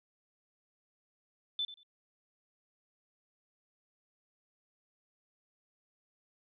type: tone with echo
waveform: sine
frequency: 3520 Hz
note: A7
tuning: in tune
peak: -31 dBFS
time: 1.59-1.65 s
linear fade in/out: 2 ms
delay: 91 ms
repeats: 2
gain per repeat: -14 dB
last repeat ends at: 1.832 s
effects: none